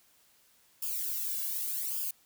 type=noise with flanger; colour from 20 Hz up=violet; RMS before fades=-34 dBFS; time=0.82-2.11 s; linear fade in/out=5 ms; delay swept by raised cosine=0.5 to 1.6 ms; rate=0.85 Hz; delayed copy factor=-0.9; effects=white hiss -65 dBFS RMS until 2.25 s